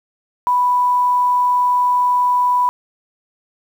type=tone with quantisation; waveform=sine; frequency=987.8 Hz; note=B5; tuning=in tune; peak=-12 dBFS; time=0.47-2.69 s; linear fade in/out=0 ms; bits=7; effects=none